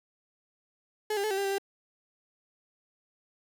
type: tone with pitch steps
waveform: 35% pulse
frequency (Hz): 426.9 / 399.4 / 430.9 / 386.3 / 397.5 / 391.7 / 395.2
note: G#4 / G4 / A4 / G4 / G4 / G4 / G4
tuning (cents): +48 / +32 / -36 / -25 / +24 / -1 / +14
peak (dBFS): -26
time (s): 1.1-1.583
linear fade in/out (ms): 5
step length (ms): 69
effects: none